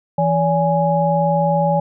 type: tone cluster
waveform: sine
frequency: 165.3 / 572 / 831 Hz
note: E3 / D5 / G#5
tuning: +5 / -46 / +1 cents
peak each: -18 dBFS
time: 0.18-1.8 s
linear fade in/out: 5 ms
effects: none